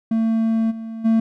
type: tone with level steps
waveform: triangle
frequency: 224.6 Hz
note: A3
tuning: 36 cents sharp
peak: -14 / -26 / -11 dBFS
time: 0.11-1.2 s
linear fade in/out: 5 ms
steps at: 0.7 / 1.04 s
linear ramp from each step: 20 ms
effects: none